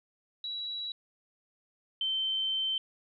sine tone pair in turn, 3905 / 3099 Hz, B7 / G7, -20 / -21 cents, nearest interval major third, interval 401 cents, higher first, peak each -34 / -28 dBFS, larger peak second, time 0.44-0.92 / 2.01-2.78 s, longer second, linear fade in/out 2 ms, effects none

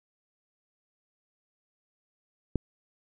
click, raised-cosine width 3 ms, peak -13 dBFS, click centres 2.557 s, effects none

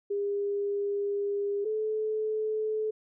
sine tone pair in turn, 404.4 / 432.7 Hz, G#4 / A4, -46 / -29 cents, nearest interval minor second, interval 117 cents, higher second, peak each -27 dBFS, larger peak neither, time 0.1-1.65 / 1.65-2.91 s, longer first, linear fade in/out 10 ms, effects none

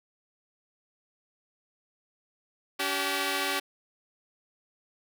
5% pulse tone pair together, 285 / 384.7 Hz, C#4 / G4, +48 / -33 cents, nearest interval perfect fourth, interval 519 cents, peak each -20 / -18 dBFS, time 2.79-3.6 s, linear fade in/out 10 ms, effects none

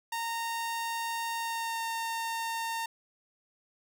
sawtooth tone with pitch glide, 922 to 913.5 Hz, A#5 to A#5, -19 to -35 cents, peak -28 dBFS, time 0.12-2.86 s, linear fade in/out 5 ms, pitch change -16 cents, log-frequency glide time 1.38-1.83 s, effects none

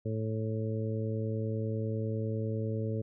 harmonic tone, 110 Hz, A2, in tune, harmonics 1 / 2 / 3 / 4 / 5, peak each -32 / -38 / -42 / -38 / -42 dBFS, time 0.05-3.02 s, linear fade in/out 10 ms, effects none

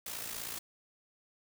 white noise with amplitude modulation, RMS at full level -38 dBFS, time 0.06-0.59 s, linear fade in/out 5 ms, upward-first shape sine, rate 56.5 Hz, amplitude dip 60%, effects none

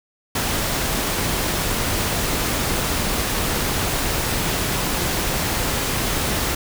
pink noise, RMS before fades -22 dBFS, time 0.35-6.55 s, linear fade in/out 5 ms, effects none

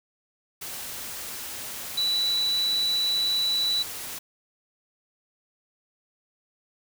sine tone in noise, 3951 Hz, B7, in tune, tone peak -22 dBFS, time 1.97-3.83 s, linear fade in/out 10 ms, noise white, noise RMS -36 dBFS, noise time 0.61-4.19 s, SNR +11 dB, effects none

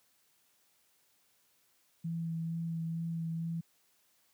sine tone with vibrato, 165.1 Hz, E3, 3 cents sharp, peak -33 dBFS, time 2.04-3.61 s, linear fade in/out 10 ms, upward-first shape sine, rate 2.2 Hz, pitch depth 14 cents each way, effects white hiss -71 dBFS RMS until 4.33 s + high-pass 80 Hz 12 dB/octave

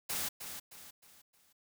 white noise with echo, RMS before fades -36 dBFS, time 0.09-0.29 s, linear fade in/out 10 ms, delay 310 ms, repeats 4, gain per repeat -8 dB, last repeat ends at 1.53 s, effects none

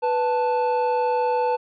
triangle tone pair together, 493.9 / 880 Hz, B4 / A5, 0 / 0 cents, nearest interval minor seventh, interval 1000 cents, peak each -20 dBFS, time 0.02-1.57 s, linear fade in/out 20 ms, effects resampled to 11025 Hz

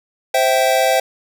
square chord, C major, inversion none, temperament equal with one note detuned, 523.3 / 659.3 / 773.6 Hz, C5 / E5 / G5, 0 / 0 / -23 cents, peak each -18 dBFS, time 0.34-1 s, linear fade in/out 5 ms, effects none

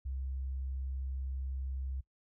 sine tone, 66.1 Hz, C2, 18 cents sharp, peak -35 dBFS, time 0.05-2.01 s, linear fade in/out 10 ms, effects noise-tail reverb RT60 0.1 s tail -20 dB re dry

